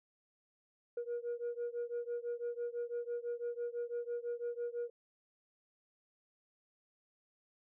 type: beating tone pair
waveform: sine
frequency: 474.6 / 480.6 Hz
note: A#4 / B4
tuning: +31 / -47 cents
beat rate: 6 Hz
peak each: -38 / -39 dBFS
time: 0.97-4.9 s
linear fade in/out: 5 ms
effects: tanh soft clip ceiling -33 dBFS